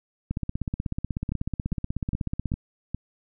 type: two click trains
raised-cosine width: 5 ms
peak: -15 / -16 dBFS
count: 37 / 5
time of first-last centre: 0.31-2.519 / 1.32-2.946 s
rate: 16.3 / 2.46 Hz
effects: none